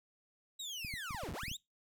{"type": "linear two-way sweep", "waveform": "30% pulse", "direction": "down then up", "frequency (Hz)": [3895, 30.38, 3895], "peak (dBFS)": -38, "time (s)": [0.59, 1.57], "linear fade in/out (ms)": 10, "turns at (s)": 1.33}
{"type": "clicks", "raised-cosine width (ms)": 5, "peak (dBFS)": -33, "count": 9, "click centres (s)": [0.848, 0.939, 1.108, 1.147, 1.235, 1.289, 1.434, 1.482, 1.515]}
{"effects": ["noise-tail reverb RT60 0.2 s tail -23 dB re dry"]}